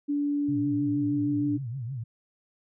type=tone with pitch glide; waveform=sine; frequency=288.7 to 292.1 Hz; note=D4 to D4; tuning=-30 to -9 cents; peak=-24 dBFS; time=0.08-1.58 s; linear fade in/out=20 ms; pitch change=+21 cents; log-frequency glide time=0.42-1.44 s
type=tone with vibrato; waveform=sine; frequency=124.9 Hz; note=B2; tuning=20 cents sharp; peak=-31 dBFS; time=0.48-2.04 s; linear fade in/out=10 ms; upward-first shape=triangle; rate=6.4 Hz; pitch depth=230 cents each way
effects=none